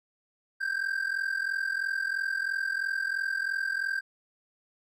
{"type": "ring-modulated tone", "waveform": "triangle", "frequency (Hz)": 1580, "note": "G6", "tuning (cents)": 13, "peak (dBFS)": -23, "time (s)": [0.6, 4.01], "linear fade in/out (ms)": 20, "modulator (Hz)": 21.5, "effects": []}